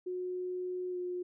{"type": "tone with pitch glide", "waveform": "sine", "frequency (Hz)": [363.8, 358.8], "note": ["F#4", "F4"], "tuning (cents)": [-29, 47], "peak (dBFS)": -34, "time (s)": [0.06, 1.23], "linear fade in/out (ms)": 10, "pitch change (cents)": -24, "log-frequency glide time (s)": [0.9, 0.97], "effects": []}